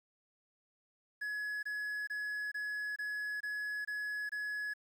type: tone bursts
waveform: triangle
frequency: 1690 Hz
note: G#6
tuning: 30 cents sharp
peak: -34 dBFS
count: 8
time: 1.21-4.738 s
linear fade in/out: 10 ms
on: 420 ms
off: 24 ms
effects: 11-bit